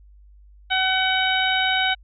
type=harmonic tone; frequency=754 Hz; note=F#5; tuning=32 cents sharp; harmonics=1 / 2 / 3 / 4 / 5; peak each=-24 / -23 / -26 / -25 / -26 dBFS; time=0.7-1.95 s; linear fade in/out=20 ms; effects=added 50 Hz sine -46 dBFS peak until 2.03 s